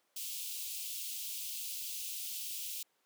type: high-pass noise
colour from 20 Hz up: white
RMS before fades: -41 dBFS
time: 0.16-2.83 s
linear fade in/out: 5 ms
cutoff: 2600 Hz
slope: 48 dB/octave
effects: pink hiss -75 dBFS RMS until 3.05 s + high-pass 400 Hz 12 dB/octave